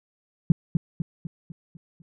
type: tone with echo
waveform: sine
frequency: 164.2 Hz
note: E3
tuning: 6 cents flat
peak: -10 dBFS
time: 0.5-0.52 s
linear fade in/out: 2 ms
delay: 250 ms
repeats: 6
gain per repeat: -6 dB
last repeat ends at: 2.02 s
effects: none